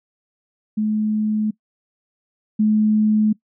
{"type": "tone pair in turn", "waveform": "sine", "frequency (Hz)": [214.2, 214.2], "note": ["A3", "A3"], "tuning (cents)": [-46, -46], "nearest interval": "unison", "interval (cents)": 0, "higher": "neither", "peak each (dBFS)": [-17, -13], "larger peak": "second", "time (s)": [[0.77, 1.51], [2.59, 3.33]], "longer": "neither", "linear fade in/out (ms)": 10, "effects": ["noise-tail reverb RT60 0.1 s tail -21 dB re dry"]}